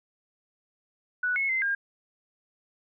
sine tone with pitch steps, 1478 / 2185 / 2070 / 1611 Hz, F#6 / C#7 / C7 / G6, -2 / -26 / -19 / +47 cents, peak -24 dBFS, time 1.23-1.75 s, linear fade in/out 5 ms, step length 130 ms, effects none

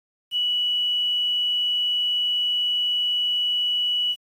sine tone with quantisation, 2944 Hz, F#7, 9 cents flat, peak -20 dBFS, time 0.31-4.16 s, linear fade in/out 50 ms, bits 8, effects AAC 64 kbps

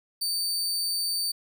sawtooth tone, 4588 Hz, D8, 41 cents flat, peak -23 dBFS, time 0.21-1.32 s, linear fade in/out 10 ms, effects none

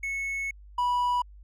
triangle tone pair in turn, 2200 / 980 Hz, C#7 / B5, -14 / -14 cents, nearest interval octave + major second, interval 1400 cents, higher first, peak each -27 / -21 dBFS, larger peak second, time 0.03-0.51 / 0.78-1.22 s, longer first, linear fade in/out 5 ms, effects added 50 Hz sine -46 dBFS peak until 1.43 s

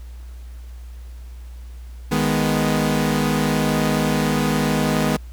sawtooth chord, G# minor, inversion second, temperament equal, 155.56 / 207.7 / 246.9 Hz, D#3 / G#3 / B3, 0 / 0 / 0 cents, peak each -18 dBFS, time 2.11-5.17 s, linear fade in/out 10 ms, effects added 60 Hz sine -33 dBFS peak until 5.32 s + pink hiss -53 dBFS RMS until 5.32 s

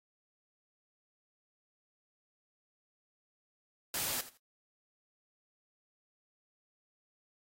white noise with echo, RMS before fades -35 dBFS, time 3.94-4.21 s, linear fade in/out 2 ms, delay 82 ms, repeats 2, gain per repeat -15 dB, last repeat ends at 4.374 s, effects AAC 48 kbps

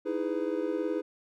triangle chord, E major seventh, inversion third, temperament equal with one note detuned, 311.1 / 329.6 / 415.3 / 501.1 Hz, D#4 / E4 / G#4 / B4, 0 / 0 / 0 / +25 cents, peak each -32 dBFS, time 0.05-1.02 s, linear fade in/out 20 ms, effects none

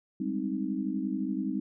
sine chord, Ab major seventh, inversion third, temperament equal, 196 / 207.7 / 261.6 / 311.1 Hz, G3 / Ab3 / C4 / Eb4, 0 / 0 / 0 / 0 cents, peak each -34 / -37 / -33 / -34 dBFS, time 0.2-1.6 s, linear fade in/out 5 ms, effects none

